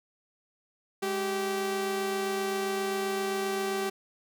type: tone pair together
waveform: sawtooth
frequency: 207.5 / 387.4 Hz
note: G#3 / G4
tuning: -1 / -20 cents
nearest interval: major seventh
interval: 1081 cents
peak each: -33 / -25 dBFS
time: 1.02-3.9 s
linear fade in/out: 10 ms
effects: none